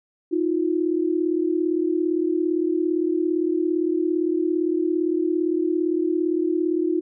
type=tone pair together; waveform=sine; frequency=317.5 / 355.1 Hz; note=D#4 / F4; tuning=+35 / +29 cents; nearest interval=major second; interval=194 cents; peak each=-22 dBFS; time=0.31-7.01 s; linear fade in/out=20 ms; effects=none